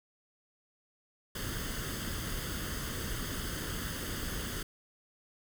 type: noise with comb filter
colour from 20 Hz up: pink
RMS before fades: -37 dBFS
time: 1.35-4.63 s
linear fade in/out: 5 ms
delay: 0.62 ms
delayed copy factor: +0.65
effects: none